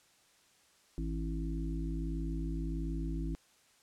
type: harmonic tone with a mistuned harmonic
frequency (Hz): 53.4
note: G#1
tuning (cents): +49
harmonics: 1 / 3 / 5 / 6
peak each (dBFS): -35 / -40 / -42 / -43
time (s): 0.98-3.35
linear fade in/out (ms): 0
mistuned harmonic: 6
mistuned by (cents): +43
effects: white hiss -66 dBFS RMS until 3.82 s + low-pass 9000 Hz 12 dB/octave